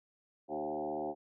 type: tone with frequency modulation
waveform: sine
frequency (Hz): 537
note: C5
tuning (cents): +45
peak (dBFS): -34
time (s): 0.48-1.15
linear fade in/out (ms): 50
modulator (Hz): 75.7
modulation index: 3.5
effects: none